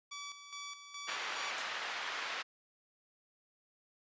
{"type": "tone with tremolo", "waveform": "10% pulse", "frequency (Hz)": 1148, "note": "D6", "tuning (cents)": -40, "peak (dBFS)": -34, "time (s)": [0.11, 1.51], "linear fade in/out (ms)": 10, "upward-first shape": "square", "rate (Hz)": 2.4, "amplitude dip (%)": 60}
{"type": "band-pass noise", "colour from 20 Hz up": "pink", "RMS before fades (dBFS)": -40, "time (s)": [1.07, 2.43], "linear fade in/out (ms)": 20, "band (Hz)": [1100, 3300], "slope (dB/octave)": 12}
{"type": "noise with exponential decay", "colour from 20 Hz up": "blue", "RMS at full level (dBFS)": -36, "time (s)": [1.58, 1.73], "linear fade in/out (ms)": 1, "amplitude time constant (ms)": 32}
{"effects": ["resampled to 16000 Hz"]}